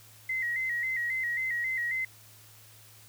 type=tone with vibrato; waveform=sine; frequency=1979 Hz; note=B6; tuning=3 cents sharp; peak=-28 dBFS; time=0.29-2.05 s; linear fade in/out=5 ms; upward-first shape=square; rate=3.7 Hz; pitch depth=69 cents each way; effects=added 108 Hz sine -57 dBFS peak until 3.08 s + white hiss -55 dBFS RMS until 3.08 s